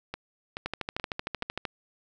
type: two click trains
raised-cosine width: 0.3 ms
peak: -18 / -15 dBFS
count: 4 / 14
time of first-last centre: 0.14-1.428 / 0.66-1.652 s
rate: 2.33 / 13.1 Hz
effects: none